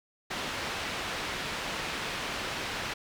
white low-pass noise, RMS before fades -35 dBFS, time 0.3-2.94 s, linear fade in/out 10 ms, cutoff 3000 Hz, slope 12 dB/octave, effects none

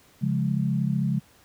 sine chord, Db major, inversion none, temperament equal, 138.59 / 174.61 / 207.7 Hz, Db3 / F3 / Ab3, 0 / 0 / 0 cents, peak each -25 / -27 / -27 dBFS, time 0.21-1.2 s, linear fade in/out 20 ms, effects pink hiss -57 dBFS RMS until 1.44 s + high-pass 60 Hz 12 dB/octave

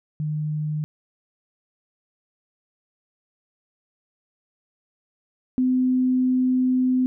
sine tone pair in turn, 152.1 / 255.1 Hz, D#3 / C4, -39 / -44 cents, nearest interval major sixth, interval 895 cents, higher second, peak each -23 / -17 dBFS, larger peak second, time 0.2-0.84 / 5.58-7.06 s, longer second, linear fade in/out 0 ms, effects none

